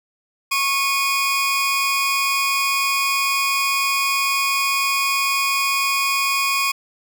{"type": "tone pair together", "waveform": "sawtooth", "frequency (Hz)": [1100, 2469], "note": ["C#6", "D#7"], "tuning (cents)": [-14, -14], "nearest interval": "octave + major second", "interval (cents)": 1400, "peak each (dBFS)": -17, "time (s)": [0.51, 6.72], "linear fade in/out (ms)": 10, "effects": []}